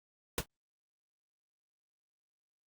pink noise with exponential decay, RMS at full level -27 dBFS, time 0.38-0.46 s, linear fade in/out 1 ms, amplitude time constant 16 ms, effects Opus 48 kbps

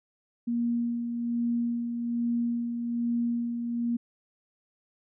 sine tone with tremolo, 236.4 Hz, A#3, 24 cents sharp, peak -24 dBFS, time 0.47-3.97 s, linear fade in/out 10 ms, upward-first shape sine, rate 1.2 Hz, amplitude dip 45%, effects none

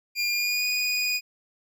25% pulse tone with pitch glide, 2400 to 2469 Hz, D7 to D#7, +37 to -14 cents, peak -20 dBFS, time 0.15-1.21 s, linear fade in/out 50 ms, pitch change +49 cents, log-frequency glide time 0.29-0.66 s, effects none

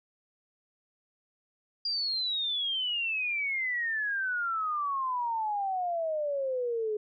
sine exponential sweep, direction down, 4825 to 417.8 Hz, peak -28 dBFS, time 1.85-6.97 s, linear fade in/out 5 ms, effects none

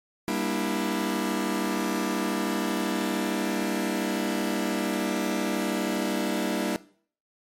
sawtooth chord, E half-diminished seventh, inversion first, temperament just, 197.78 / 237.3 / 296.7 / 329.6 Hz, G3 / Bb3 / D4 / E4, +16 / +31 / +18 / 0 cents, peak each -27 dBFS, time 0.28-6.76 s, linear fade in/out 0 ms, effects noise-tail reverb RT60 0.5 s tail -19 dB re dry + MP3 64 kbps

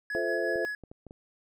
triangle tone with tremolo, 1687 Hz, G#6, 27 cents sharp, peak -29 dBFS, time 0.1-0.75 s, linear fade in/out 2 ms, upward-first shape sine, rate 5.6 Hz, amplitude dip 40%
sine chord, F major seventh, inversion none, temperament equal, 349.2 / 440 / 523.3 / 659.3 Hz, F4 / A4 / C5 / E5, 0 / 0 / 0 / 0 cents, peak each -33 dBFS, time 0.15-0.65 s, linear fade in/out 0 ms
clicks, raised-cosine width 2 ms, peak -32 dBFS, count 5, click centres 0.558 / 0.837 / 0.915 / 1.067 / 1.109 s
effects none

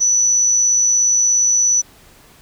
sine tone with amplitude modulation, 5950 Hz, F#8, 9 cents sharp, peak -10 dBFS, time 0-1.82 s, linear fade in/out 20 ms, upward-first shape sine, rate 117 Hz, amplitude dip 30%, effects pink hiss -47 dBFS RMS until 2.41 s

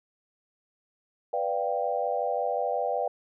sine chord, G dominant seventh, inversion first, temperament equal, 493.9 / 587.3 / 698.5 / 784 Hz, B4 / D5 / F5 / G5, 0 / 0 / 0 / 0 cents, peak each -31 dBFS, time 1.33-3.08 s, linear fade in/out 5 ms, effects none

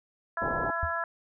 harmonic tone, 335.6 Hz, E4, 31 cents sharp, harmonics 2 / 3 / 4 / 5, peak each -35 / -35 / -33 / -33 dBFS, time 0.37-1.04 s, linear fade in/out 2 ms
white low-pass noise, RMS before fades -34 dBFS, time 0.41-0.71 s, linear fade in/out 10 ms, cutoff 940 Hz, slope 48 dB/octave
sine tone with exponential decay, 80.6 Hz, E2, 38 cents flat, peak -24 dBFS, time 0.83-0.94 s, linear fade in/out 0 ms, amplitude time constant 22 ms
effects none

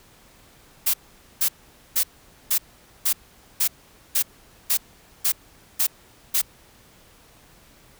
blue noise bursts, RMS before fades -20 dBFS, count 11, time 0.86-6.418 s, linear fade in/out 10 ms, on 78 ms, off 470 ms, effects pink hiss -53 dBFS RMS until 7.99 s

